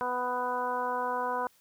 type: harmonic tone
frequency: 248.4 Hz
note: B3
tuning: 10 cents sharp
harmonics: 1 / 2 / 3 / 4 / 5 / 6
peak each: -43 / -35 / -36 / -31 / -40 / -39 dBFS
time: 0.01-1.47 s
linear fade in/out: 0 ms
effects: white hiss -64 dBFS RMS until 1.6 s + high-pass 60 Hz 12 dB/octave